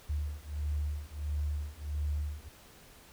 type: beating tone pair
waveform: sine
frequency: 73.3 / 74.8 Hz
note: D2 / D2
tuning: -3 / +32 cents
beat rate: 1.5 Hz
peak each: -35 / -35 dBFS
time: 0.09-2.49 s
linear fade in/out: 10 ms
effects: pink hiss -56 dBFS RMS until 3.12 s